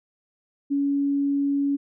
sine tone, 281.3 Hz, C#4, 26 cents sharp, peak -20 dBFS, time 0.7-1.77 s, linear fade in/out 20 ms, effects none

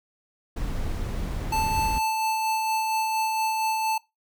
brown noise, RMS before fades -29 dBFS, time 0.56-1.99 s, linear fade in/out 10 ms
square tone with tremolo, 880 Hz, A5, in tune, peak -23 dBFS, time 1.52-3.98 s, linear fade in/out 5 ms, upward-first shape sine, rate 4.3 Hz, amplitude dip 25%
effects noise-tail reverb RT60 0.2 s tail -21 dB re dry

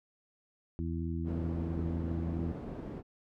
harmonic tone, 83 Hz, E2, 12 cents sharp, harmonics 1 / 2 / 3 / 4, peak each -35 / -38 / -40 / -41 dBFS, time 0.79-2.52 s, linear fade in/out 0 ms
white low-pass noise, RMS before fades -42 dBFS, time 1.24-3.03 s, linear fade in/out 50 ms, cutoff 350 Hz, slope 12 dB/octave
effects none

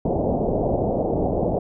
white low-pass noise, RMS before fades -22 dBFS, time 0.05-1.59 s, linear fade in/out 5 ms, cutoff 720 Hz, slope 48 dB/octave, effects none

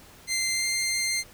15% pulse tone with pitch glide, 2082 to 2098 Hz, C7 to C7, -9 to +4 cents, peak -18 dBFS, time 0.27-1.24 s, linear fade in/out 50 ms, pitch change +13 cents, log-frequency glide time 0.53-0.66 s, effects pink hiss -51 dBFS RMS until 1.33 s

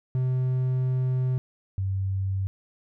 triangle / sine tone pair in turn, 128.5 / 96.27 Hz, C3 / G2, -31 / -31 cents, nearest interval perfect fourth, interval 500 cents, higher first, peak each -20 / -24 dBFS, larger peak first, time 0.15-1.38 / 1.78-2.47 s, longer first, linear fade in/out 0 ms, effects none

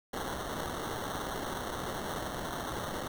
blue noise with sample-and-hold, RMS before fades -37 dBFS, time 0.13-3.08 s, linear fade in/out 5 ms, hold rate 2450 Hz, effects none

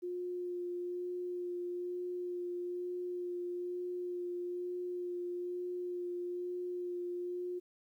sine tone with vibrato, 355.5 Hz, F4, 31 cents sharp, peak -36 dBFS, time 0.02-7.6 s, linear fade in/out 20 ms, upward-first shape sine, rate 1.1 Hz, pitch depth 11 cents each way, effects 12-bit

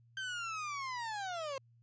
30% pulse linear sweep, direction down, 1571 to 523.3 Hz, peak -35 dBFS, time 0.17-1.58 s, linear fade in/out 2 ms, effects added 117 Hz sine -62 dBFS peak until 1.82 s + resampled to 16000 Hz

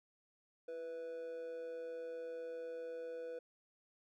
triangle tone with amplitude modulation, 493.9 Hz, B4, in tune, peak -38 dBFS, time 0.68-3.39 s, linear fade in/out 5 ms, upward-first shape sine, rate 160 Hz, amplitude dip 55%, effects none

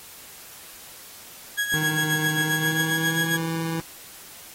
35% pulse tone with tremolo, 1657 Hz, G#6, 4 cents flat, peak -19 dBFS, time 1.57-3.38 s, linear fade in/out 20 ms, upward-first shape sine, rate 7.5 Hz, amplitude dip 65%
25% pulse tone with pitch glide, 155.1 to 164.04 Hz, D#3 to E3, -5 to -8 cents, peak -22 dBFS, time 1.74-3.8 s, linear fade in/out 0 ms, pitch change +97 cents, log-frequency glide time 2.39-3.29 s
effects white hiss -44 dBFS RMS until 4.54 s + AAC 48 kbps

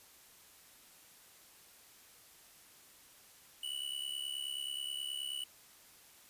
square tone with amplitude modulation, 2956 Hz, F#7, 2 cents flat, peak -35 dBFS, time 3.63-5.44 s, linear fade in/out 5 ms, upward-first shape sine, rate 69.4 Hz, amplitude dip 80%, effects white hiss -60 dBFS RMS until 6.29 s + resampled to 32000 Hz

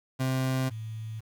30% pulse / sine tone pair in turn, 130.81 / 110.44 Hz, C3 / A2, 0 / +7 cents, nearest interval minor third, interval 293 cents, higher first, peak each -23 / -34 dBFS, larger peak first, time 0.19-0.7 / 0.7-1.21 s, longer neither, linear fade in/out 20 ms, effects 9-bit

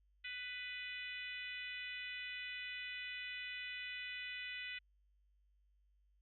harmonic tone, 496.6 Hz, B4, 9 cents sharp, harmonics 3 / 4 / 5 / 6 / 7 / 8, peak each -53 / -47 / -48 / -51 / -54 / -60 dBFS, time 0.24-4.79 s, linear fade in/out 10 ms, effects added 50 Hz sine -70 dBFS peak until 6.21 s

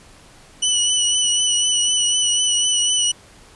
20% pulse tone with vibrato, 2960 Hz, F#7, in tune, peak -10 dBFS, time 0.62-3.12 s, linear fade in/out 10 ms, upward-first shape triangle, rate 4 Hz, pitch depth 32 cents each way, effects pink hiss -47 dBFS RMS until 3.55 s + resampled to 24000 Hz

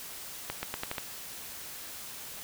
accelerating click train, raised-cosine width 0.3 ms, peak -16 dBFS, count 6, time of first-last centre 0.5-0.982 s, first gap 130 ms, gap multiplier 0.85, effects white hiss -43 dBFS RMS until 2.43 s

